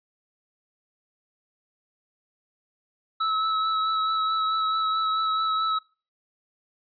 square tone with vibrato, 1300 Hz, E6, 24 cents flat, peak -23 dBFS, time 3.2-5.79 s, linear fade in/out 10 ms, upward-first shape sine, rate 4.6 Hz, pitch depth 16 cents each way, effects noise-tail reverb RT60 0.4 s tail -24 dB re dry + resampled to 11025 Hz

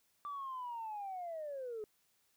sine linear sweep, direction down, 1174 to 415.3 Hz, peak -39 dBFS, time 0.25-1.84 s, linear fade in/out 0 ms, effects tanh soft clip ceiling -36 dBFS + white hiss -75 dBFS RMS until 2.36 s

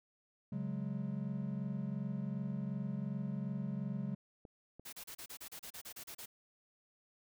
triangle chord, C# suspended fourth, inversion none, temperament equal, 138.59 / 185 / 207.7 Hz, C#3 / F#3 / G#3, 0 / 0 / 0 cents, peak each -39 dBFS, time 0.52-4.15 s, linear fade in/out 5 ms
clicks, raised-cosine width 2 ms, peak -38 dBFS, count 2, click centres 4.452 / 4.796 s
white noise bursts, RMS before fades -48 dBFS, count 13, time 4.85-6.26 s, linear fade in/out 10 ms, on 78 ms, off 33 ms
effects none

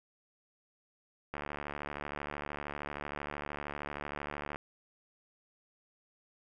click train, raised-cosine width 0.5 ms, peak -23 dBFS, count 236, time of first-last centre 1.34-4.559 s, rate 73 Hz, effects none

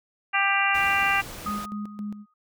harmonic tone, 395.3 Hz, G4, 15 cents sharp, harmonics 2 / 3 / 4 / 5 / 6 / 7, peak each -27 / -27 / -27 / -27 / -27 / -27 dBFS, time 0.33-1.22 s, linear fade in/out 20 ms
pink noise, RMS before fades -39 dBFS, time 0.74-1.66 s, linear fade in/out 10 ms
sine tone with tremolo, 207.7 Hz, G#3, in tune, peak -29 dBFS, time 1.45-2.26 s, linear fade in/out 50 ms, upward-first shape square, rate 3.7 Hz, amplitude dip 65%
sine tone with exponential decay, 1244.5 Hz, D#6, in tune, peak -26 dBFS, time 1.46-2.34 s, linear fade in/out 5 ms, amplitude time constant 190 ms
effects none

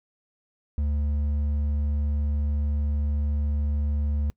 triangle tone with hard clipping, 73.2 Hz, D2, 5 cents flat, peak -24 dBFS, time 0.78-4.3 s, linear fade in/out 0 ms, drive 8 dB, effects noise-tail reverb RT60 0.1 s tail -24 dB re dry

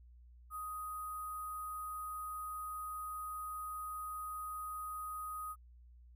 sine tone with sample-and-hold, 1250 Hz, D#6, 8 cents sharp, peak -40 dBFS, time 0.5-5.56 s, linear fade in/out 50 ms, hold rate 11025 Hz, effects added 60 Hz sine -56 dBFS peak until 6.15 s

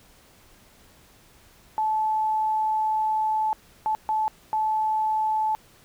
sine tone bursts at uneven times, 868 Hz, A5, 24 cents flat, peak -21 dBFS, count 4, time 1.78-3.53 / 3.86-3.95 / 4.09-4.28 / 4.53-5.55 s, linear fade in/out 0 ms, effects pink hiss -55 dBFS RMS until 5.84 s

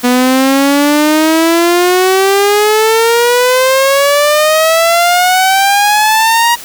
sawtooth exponential sweep, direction up, 244.4 to 954 Hz, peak -3 dBFS, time 0.03-6.56 s, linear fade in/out 20 ms, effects white hiss -29 dBFS RMS until 6.64 s

